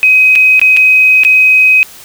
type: tone with dropouts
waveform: sine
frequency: 2524 Hz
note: D#7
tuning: 24 cents sharp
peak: -3 dBFS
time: 0.03-1.83 s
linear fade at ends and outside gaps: 0 ms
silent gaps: 0.354-0.358 / 0.595-0.615 / 0.766-0.771 / 1.235-1.249 s
effects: white hiss -34 dBFS RMS until 2.04 s